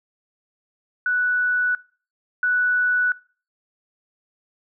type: tone pair in turn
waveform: sine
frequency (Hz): 1480 / 1480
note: F#6 / F#6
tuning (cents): 0 / 0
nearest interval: unison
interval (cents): 0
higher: neither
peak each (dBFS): -18 / -17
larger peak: second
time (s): 1.06-1.75 / 2.43-3.12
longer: neither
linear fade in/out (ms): 2
effects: noise-tail reverb RT60 0.4 s tail -22 dB re dry